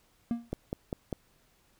triangle tone with exponential decay, 234.6 Hz, A#3, 11 cents sharp, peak -22 dBFS, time 0.31-0.5 s, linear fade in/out 0 ms, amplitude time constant 41 ms
click train, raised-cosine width 2 ms, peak -19 dBFS, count 4, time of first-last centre 0.53-1.128 s, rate 5.02 Hz
effects pink hiss -67 dBFS RMS until 1.79 s

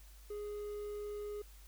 triangle tone, 415.3 Hz, G#4, in tune, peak -38 dBFS, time 0.3-1.42 s, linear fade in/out 5 ms, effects added 50 Hz sine -54 dBFS peak until 1.67 s + white hiss -63 dBFS RMS until 1.67 s

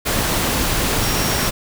sine tone in noise, 5588 Hz, F8, in tune, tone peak -28 dBFS, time 1.01-1.49 s, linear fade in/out 20 ms, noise pink, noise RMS -19 dBFS, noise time 0.05-1.51 s, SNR -12 dB, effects none

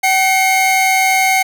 45% pulse tone pair together, 762 / 2155 Hz, G5 / C#7, -49 / -49 cents, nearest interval octave + tritone, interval 1800 cents, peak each -13 / -14 dBFS, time 0.03-1.43 s, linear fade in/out 10 ms, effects none

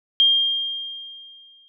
sine tone with exponential decay, 3209 Hz, G7, 40 cents sharp, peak -11 dBFS, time 0.2-1.68 s, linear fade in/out 0 ms, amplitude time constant 320 ms, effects none

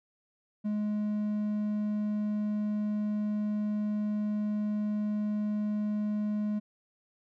triangle tone, 210 Hz, G#3, 19 cents sharp, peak -26 dBFS, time 0.64-6.6 s, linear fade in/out 20 ms, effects none

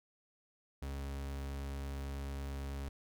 40% pulse tone, 69.1 Hz, C#2, 5 cents flat, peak -38 dBFS, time 0.82-2.89 s, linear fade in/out 5 ms, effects none

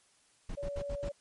brown noise bursts, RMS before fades -38 dBFS, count 5, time 0.49-1.09 s, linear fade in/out 5 ms, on 64 ms, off 70 ms
sine tone, 569 Hz, C#5, 45 cents sharp, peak -36 dBFS, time 0.57-1.12 s, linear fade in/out 10 ms
effects white hiss -67 dBFS RMS until 1.2 s + MP3 48 kbps

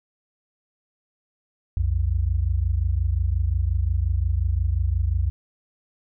sine tone pair together, 61.74 / 87.39 Hz, B1 / F2, 0 / +2 cents, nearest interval tritone, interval 602 cents, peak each -22 / -22 dBFS, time 1.77-5.3 s, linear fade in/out 0 ms, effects none

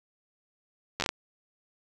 slowing click train, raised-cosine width 0.2 ms, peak -11 dBFS, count 6, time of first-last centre 1-1.09 s, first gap 10 ms, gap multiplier 1.3, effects 8-bit

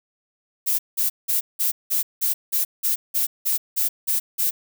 violet noise bursts, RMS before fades -21 dBFS, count 13, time 0.66-4.51 s, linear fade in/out 20 ms, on 130 ms, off 180 ms, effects none

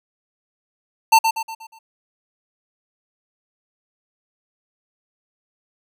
square tone with echo, 896 Hz, A5, 31 cents sharp, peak -9 dBFS, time 1.12-1.19 s, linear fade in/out 10 ms, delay 120 ms, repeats 5, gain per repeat -7 dB, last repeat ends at 1.79 s, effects none

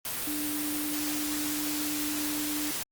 sine tone in noise, 298.3 Hz, D4, 27 cents sharp, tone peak -32 dBFS, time 0.27-2.71 s, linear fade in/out 2 ms, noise white, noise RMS -33 dBFS, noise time 0.05-2.83 s, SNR -2 dB, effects Opus 32 kbps

